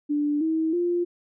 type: tone with pitch steps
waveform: sine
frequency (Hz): 293.7 / 320.3 / 349.3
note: D4 / E4 / F4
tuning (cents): 0 / -50 / 0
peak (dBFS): -21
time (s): 0.09-1.05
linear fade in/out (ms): 20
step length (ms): 320
effects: none